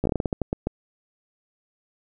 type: slowing click train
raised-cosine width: 2 ms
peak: -10 dBFS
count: 12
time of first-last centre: 0.04-0.67 s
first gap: 14 ms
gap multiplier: 1.26
effects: none